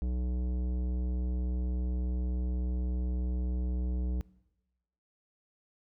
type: tone with tanh clipping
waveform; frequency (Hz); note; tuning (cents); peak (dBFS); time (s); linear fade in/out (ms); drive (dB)
triangle; 61.74; B1; 0; -31; 0.02-4.21; 0; 18
effects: noise-tail reverb RT60 1.0 s tail -21 dB re dry